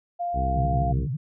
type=tone; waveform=sine; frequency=698.5 Hz; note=F5; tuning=in tune; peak=-25 dBFS; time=0.19-0.93 s; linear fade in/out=20 ms
type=harmonic tone; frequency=65.41 Hz; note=C2; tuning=in tune; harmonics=1 / 2 / 3 / 4 / 5 / 6 / 7; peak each=-25 / -31 / -35 / -37 / -39 / -41 / -42 dBFS; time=0.33-1.08 s; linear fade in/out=50 ms
type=tone with vibrato; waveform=sine; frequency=136.5 Hz; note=C#3; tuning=26 cents flat; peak=-25 dBFS; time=0.55-1.17 s; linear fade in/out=10 ms; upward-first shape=sine; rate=12 Hz; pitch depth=220 cents each way
effects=none